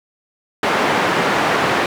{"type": "band-pass noise", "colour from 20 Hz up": "white", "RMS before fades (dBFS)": -17, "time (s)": [0.63, 1.86], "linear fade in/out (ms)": 2, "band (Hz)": [170, 1500], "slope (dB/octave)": 12, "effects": []}